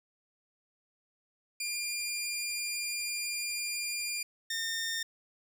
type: tone pair in turn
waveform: 15% pulse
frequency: 2402 / 1820.9 Hz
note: D7 / A#6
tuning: +38 / -41 cents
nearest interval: perfect fourth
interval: 479 cents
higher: first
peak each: -26 dBFS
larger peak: neither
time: 1.6-4.23 / 4.5-5.03 s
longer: first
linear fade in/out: 5 ms
effects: none